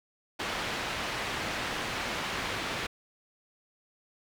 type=low-pass noise; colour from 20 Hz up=white; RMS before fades=-34 dBFS; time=0.39-2.87 s; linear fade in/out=10 ms; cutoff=2700 Hz; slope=12 dB/octave; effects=none